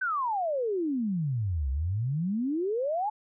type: exponential two-way sweep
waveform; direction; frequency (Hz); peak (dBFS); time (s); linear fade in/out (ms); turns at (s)
sine; down then up; 1563 to 63.9 to 874; -26; 0.01-3.1; 10; 1.7
effects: none